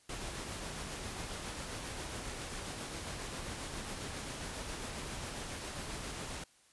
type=noise with tremolo; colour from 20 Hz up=pink; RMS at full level=-41 dBFS; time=0.09-6.44 s; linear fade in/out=5 ms; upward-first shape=sine; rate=7.4 Hz; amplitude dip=25%; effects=white hiss -66 dBFS RMS until 6.72 s + resampled to 24000 Hz